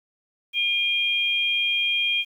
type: tone pair together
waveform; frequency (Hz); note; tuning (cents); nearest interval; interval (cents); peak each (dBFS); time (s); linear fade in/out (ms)
sine; 2417 / 3219; D7 / G7; +49 / +45; perfect fourth; 496; -23; 0.53-2.25; 50
effects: 9-bit